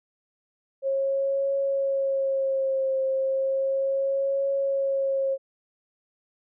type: tone with vibrato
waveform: sine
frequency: 541 Hz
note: C#5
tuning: 42 cents flat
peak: -22 dBFS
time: 0.82-5.38 s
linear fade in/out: 50 ms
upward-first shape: triangle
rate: 0.34 Hz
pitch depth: 33 cents each way
effects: none